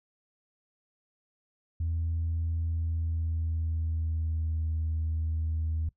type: tone with pitch glide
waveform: sine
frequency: 82.41 to 79.74 Hz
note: E2 to D#2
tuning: 0 to +43 cents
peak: -26 dBFS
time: 1.8-5.89 s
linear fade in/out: 5 ms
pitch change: -57 cents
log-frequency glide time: 2.65-4.68 s
effects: noise-tail reverb RT60 0.1 s tail -21 dB re dry + tanh soft clip ceiling -24 dBFS